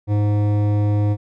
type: tone with hard clipping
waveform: sine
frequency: 103.83 Hz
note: G#2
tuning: in tune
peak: -17 dBFS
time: 0.07-1.17 s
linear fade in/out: 50 ms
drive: 13 dB
effects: none